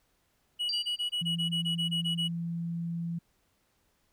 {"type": "tone bursts", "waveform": "triangle", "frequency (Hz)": 2925, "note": "F#7", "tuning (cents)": -21, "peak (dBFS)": -27, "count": 13, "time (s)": [0.59, 2.284], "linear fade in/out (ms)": 20, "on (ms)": 110, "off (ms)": 22}
{"type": "tone with exponential decay", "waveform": "sine", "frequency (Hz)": 4699, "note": "D8", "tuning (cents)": 0, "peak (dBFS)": -27, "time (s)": [0.69, 1.12], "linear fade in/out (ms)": 1, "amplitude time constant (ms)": 92}
{"type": "tone", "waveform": "sine", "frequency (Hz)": 168.9, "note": "E3", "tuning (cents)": 42, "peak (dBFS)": -31, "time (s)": [1.21, 3.19], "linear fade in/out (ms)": 10}
{"effects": ["pink hiss -72 dBFS RMS until 4.12 s"]}